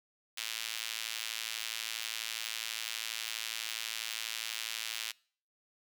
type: tone with high-pass filter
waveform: sawtooth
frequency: 112.2 Hz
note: A2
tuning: 34 cents sharp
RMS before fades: -39 dBFS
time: 0.37-5.12 s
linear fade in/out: 10 ms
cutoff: 2900 Hz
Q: 1.3
effects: noise-tail reverb RT60 0.5 s tail -25 dB re dry